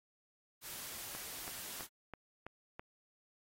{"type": "noise", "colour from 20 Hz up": "white", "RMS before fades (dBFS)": -46, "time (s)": [0.61, 1.88], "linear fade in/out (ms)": 50}
{"type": "click train", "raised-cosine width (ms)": 0.5, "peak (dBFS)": -30, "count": 6, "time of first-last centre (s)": [1.15, 2.795], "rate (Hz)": 3.04}
{"effects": ["AAC 48 kbps"]}